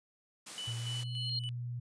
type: high-pass noise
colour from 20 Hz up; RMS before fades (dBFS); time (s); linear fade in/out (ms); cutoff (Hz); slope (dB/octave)
white; -45; 0.46-1.04; 10; 140; 24
type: tone with tremolo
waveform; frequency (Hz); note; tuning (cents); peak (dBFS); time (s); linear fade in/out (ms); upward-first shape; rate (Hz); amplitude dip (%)
triangle; 2977; F#7; +10; -37; 0.58-1.49; 0; square; 3.5; 60
type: tone with pitch glide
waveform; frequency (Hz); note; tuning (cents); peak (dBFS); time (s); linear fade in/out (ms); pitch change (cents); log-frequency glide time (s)
sine; 116.6 to 121.2; A#2 to B2; +1 to -32; -36; 0.67-1.8; 10; +67; 0.77-0.95
type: tone with exponential growth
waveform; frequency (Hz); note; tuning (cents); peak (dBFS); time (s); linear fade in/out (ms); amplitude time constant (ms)
sine; 4213; C8; +11; -31; 0.74-1.39; 2; 140
effects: resampled to 22050 Hz